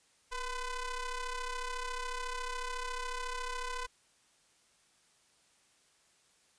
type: ring-modulated tone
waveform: sawtooth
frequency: 501 Hz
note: B4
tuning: 25 cents sharp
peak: -29 dBFS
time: 0.31-3.87 s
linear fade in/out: 20 ms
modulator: 518 Hz
effects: white hiss -68 dBFS RMS until 6.58 s + resampled to 22050 Hz